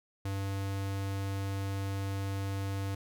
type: tone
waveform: square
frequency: 98 Hz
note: G2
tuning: in tune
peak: -33 dBFS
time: 0.25-2.95 s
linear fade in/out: 5 ms
effects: none